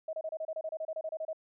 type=tone bursts; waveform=sine; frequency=635 Hz; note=D#5; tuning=35 cents sharp; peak=-33 dBFS; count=16; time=0.08-1.331 s; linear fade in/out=5 ms; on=51 ms; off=29 ms; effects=none